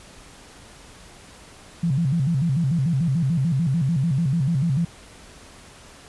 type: tone with vibrato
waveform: sine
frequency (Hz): 150.2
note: D3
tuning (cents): +39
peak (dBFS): -18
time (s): 1.83-4.85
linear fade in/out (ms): 5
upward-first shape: square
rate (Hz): 6.8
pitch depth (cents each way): 210
effects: pink hiss -46 dBFS RMS until 6.08 s + resampled to 24000 Hz